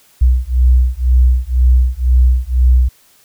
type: beating tone pair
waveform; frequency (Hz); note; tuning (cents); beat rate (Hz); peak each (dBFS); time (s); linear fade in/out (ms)
sine; 61.5 / 63.5; B1 / B1; -7 / +49; 2; -11; 0.21-2.89; 10
effects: white hiss -50 dBFS RMS until 3.24 s